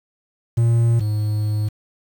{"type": "tone pair in turn", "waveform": "triangle", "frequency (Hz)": [116.54, 106.02], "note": ["A#2", "G#2"], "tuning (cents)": [0, 36], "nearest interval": "major second", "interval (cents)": 164, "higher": "first", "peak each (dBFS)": [-11, -16], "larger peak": "first", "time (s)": [[0.57, 1], [1, 1.69]], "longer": "second", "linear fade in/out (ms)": 10, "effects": ["7-bit"]}